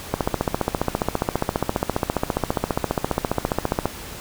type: click train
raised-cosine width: 1 ms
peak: -5 dBFS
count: 56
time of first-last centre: 0.14-3.856 s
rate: 14.8 Hz
effects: pink hiss -36 dBFS RMS until 4.2 s